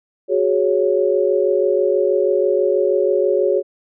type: chord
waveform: sine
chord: F# suspended second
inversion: none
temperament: just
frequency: 370 / 416.2 / 555 Hz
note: F#4 / G#4 / C#5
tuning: 0 / +4 / +2 cents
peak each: -18 dBFS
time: 0.28-3.63 s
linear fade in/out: 50 ms
effects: none